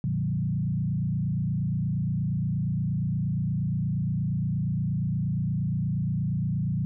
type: tone with frequency modulation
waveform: sine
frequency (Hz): 146.83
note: D3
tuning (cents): 0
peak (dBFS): -24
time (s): 0.04-6.85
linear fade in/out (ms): 0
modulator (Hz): 28.5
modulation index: 1.5
effects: none